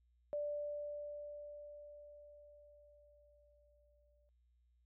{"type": "tone with exponential decay", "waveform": "sine", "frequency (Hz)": 587.3, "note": "D5", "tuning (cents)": 0, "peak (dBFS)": -36, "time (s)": [0.33, 4.29], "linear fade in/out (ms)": 0, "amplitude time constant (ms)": 860, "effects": ["added 60 Hz sine -70 dBFS peak until 4.85 s"]}